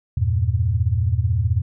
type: chord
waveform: sine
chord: E diminished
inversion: none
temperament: equal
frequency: 82.41 / 98 / 116.54 Hz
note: E2 / G2 / Bb2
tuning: 0 / 0 / 0 cents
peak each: -21 dBFS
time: 0.17-1.62 s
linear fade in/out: 5 ms
effects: none